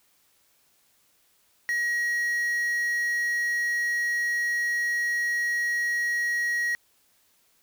triangle tone with quantisation, 1900 Hz, A#6, 33 cents sharp, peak -22 dBFS, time 1.69-6.75 s, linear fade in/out 0 ms, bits 7, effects white hiss -65 dBFS RMS until 7.62 s

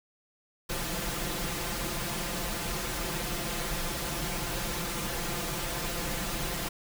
pink noise with comb filter, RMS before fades -33 dBFS, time 0.69-6.69 s, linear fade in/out 10 ms, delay 5.8 ms, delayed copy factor +0.8, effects none

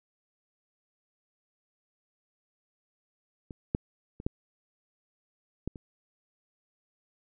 clicks, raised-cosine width 3 ms, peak -28 / -13 / -28 / -15 / -19 / -30 dBFS, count 6, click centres 3.508 / 3.749 / 4.201 / 4.265 / 5.676 / 5.758 s, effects none

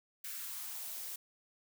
blue noise with high-pass filter sweep, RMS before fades -43 dBFS, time 0.24-1.16 s, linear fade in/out 5 ms, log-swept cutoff 1700 to 390 Hz, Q 2.1, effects none

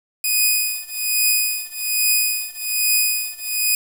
5% pulse tone with tremolo, 2489 Hz, D#7, in tune, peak -4 dBFS, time 0.24-3.75 s, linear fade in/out 2 ms, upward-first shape triangle, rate 1.2 Hz, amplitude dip 95%, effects 7-bit

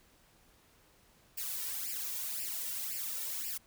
blue noise with flanger, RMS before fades -38 dBFS, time 1.37-3.58 s, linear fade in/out 10 ms, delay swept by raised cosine 0.39 to 2.19 ms, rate 1.9 Hz, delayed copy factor +1, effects pink hiss -65 dBFS RMS until 3.66 s

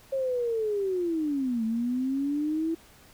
sine linear two-way sweep, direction down then up, 545 to 220 to 331.3 Hz, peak -25 dBFS, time 0.12-2.75 s, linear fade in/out 10 ms, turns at 1.64 s, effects pink hiss -55 dBFS RMS until 3.13 s

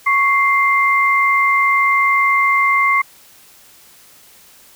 sine tone pair together, 1108.7 / 2093 Hz, C#6 / C7, 0 / 0 cents, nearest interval major seventh, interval 1100 cents, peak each -14 dBFS, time 0.06-3.02 s, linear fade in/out 10 ms, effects white hiss -46 dBFS RMS until 4.75 s

